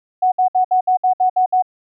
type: tone bursts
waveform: sine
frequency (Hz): 740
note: F#5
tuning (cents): 0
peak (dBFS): -11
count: 9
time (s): 0.22-1.624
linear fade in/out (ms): 10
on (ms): 100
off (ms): 63
effects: none